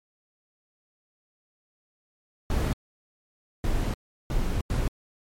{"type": "noise bursts at uneven times", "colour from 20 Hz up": "brown", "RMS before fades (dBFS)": -25, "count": 4, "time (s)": [[2.5, 2.73], [3.64, 3.94], [4.3, 4.61], [4.7, 4.88]], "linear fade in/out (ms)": 2, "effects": ["MP3 64 kbps"]}